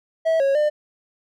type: tone with pitch steps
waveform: triangle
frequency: 649 / 549 / 600 Hz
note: E5 / C#5 / D5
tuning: -27 / -17 / +37 cents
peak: -14 dBFS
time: 0.25-0.7 s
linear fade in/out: 20 ms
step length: 150 ms
effects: none